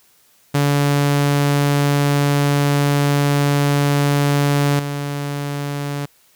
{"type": "tone with level steps", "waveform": "sawtooth", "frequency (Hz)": 143.2, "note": "D3", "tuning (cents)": -43, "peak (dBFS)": [-10, -18], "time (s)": [0.54, 6.06], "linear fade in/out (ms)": 10, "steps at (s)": 4.79, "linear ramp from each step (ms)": 5, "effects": ["white hiss -55 dBFS RMS until 6.35 s"]}